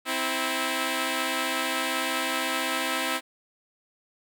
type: tone pair together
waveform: 5% pulse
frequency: 261.6 / 325.7 Hz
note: C4 / E4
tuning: 0 / -21 cents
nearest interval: major third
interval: 379 cents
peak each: -17 dBFS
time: 0.05-3.21 s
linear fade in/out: 50 ms
effects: none